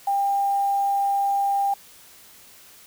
sine tone with quantisation, 797 Hz, G5, 28 cents sharp, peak -19 dBFS, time 0.07-1.74 s, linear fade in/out 5 ms, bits 7, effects white hiss -49 dBFS RMS until 2.86 s

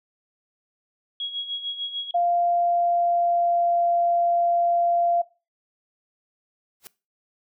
sine tone with tremolo, 3314 Hz, G#7, 4 cents flat, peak -25 dBFS, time 1.2-2.11 s, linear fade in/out 2 ms, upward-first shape sine, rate 6.7 Hz, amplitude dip 70%
sine tone with pitch glide, 696 to 690.8 Hz, F5 to F5, -6 to -19 cents, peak -18 dBFS, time 2.14-5.22 s, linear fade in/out 10 ms, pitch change -13 cents, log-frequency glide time 2.26-3.83 s
white noise with exponential growth, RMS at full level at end -37 dBFS, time 6.8-6.87 s, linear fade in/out 0 ms, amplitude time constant 15 ms
effects noise-tail reverb RT60 0.3 s tail -20 dB re dry

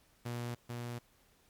sawtooth tone with echo, 120 Hz, B2, 49 cents flat, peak -33 dBFS, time 0.25-0.55 s, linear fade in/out 10 ms, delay 440 ms, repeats 1, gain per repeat -2 dB, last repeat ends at 0.99 s, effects pink hiss -68 dBFS RMS until 1.49 s + MP3 96 kbps

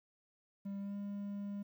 triangle tone with pitch glide, 198.5 to 201.9 Hz, G3 to G#3, +22 to -49 cents, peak -37 dBFS, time 0.65-1.63 s, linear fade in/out 10 ms, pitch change +29 cents, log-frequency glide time 0.79-0.96 s, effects 12-bit

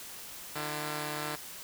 5% pulse tone pair together, 150.2 / 337.2 Hz, D3 / E4, +39 / +39 cents, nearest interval octave + major second, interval 1400 cents, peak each -24 / -29 dBFS, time 0.55-1.36 s, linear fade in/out 10 ms, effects white hiss -45 dBFS RMS until 1.63 s

